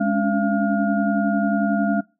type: tone cluster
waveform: sine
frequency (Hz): 206.4 / 276.2 / 287.2 / 683 / 1424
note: G#3 / C#4 / D4 / F5 / F6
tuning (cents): -10 / -6 / -39 / -39 / +33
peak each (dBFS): -20 / -25 / -28 / -24 / -29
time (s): 0-2.01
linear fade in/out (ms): 10
effects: noise-tail reverb RT60 0.3 s tail -23 dB re dry